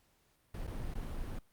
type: noise with dropouts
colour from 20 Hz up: brown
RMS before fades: -39 dBFS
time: 0.54-1.39 s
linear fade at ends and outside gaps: 5 ms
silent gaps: 0.67-0.674 / 0.941-0.951 s
effects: pink hiss -72 dBFS RMS until 1.52 s + Opus 48 kbps